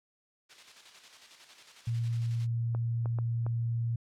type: noise with tremolo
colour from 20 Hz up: blue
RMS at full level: -42 dBFS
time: 0.49-2.47 s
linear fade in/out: 20 ms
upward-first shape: square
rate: 11 Hz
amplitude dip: 45%
type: tone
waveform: sine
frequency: 116.54 Hz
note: A#2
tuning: in tune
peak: -28 dBFS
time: 1.87-3.96 s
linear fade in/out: 5 ms
type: clicks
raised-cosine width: 1 ms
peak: -27 dBFS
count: 4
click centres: 2.749 / 3.058 / 3.187 / 3.465 s
effects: low-pass 4000 Hz 12 dB/octave